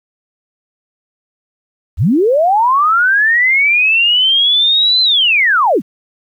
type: linear two-way sweep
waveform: sine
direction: up then down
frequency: 55 to 4093 to 131.2 Hz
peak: -8 dBFS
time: 1.97-5.82 s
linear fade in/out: 50 ms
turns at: 5.02 s
effects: 8-bit